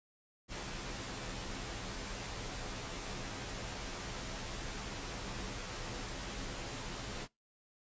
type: noise with comb filter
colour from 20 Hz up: pink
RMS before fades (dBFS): -42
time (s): 0.48-7.28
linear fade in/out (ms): 50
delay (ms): 13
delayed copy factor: -0.6
effects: noise-tail reverb RT60 0.2 s tail -24 dB re dry + resampled to 16000 Hz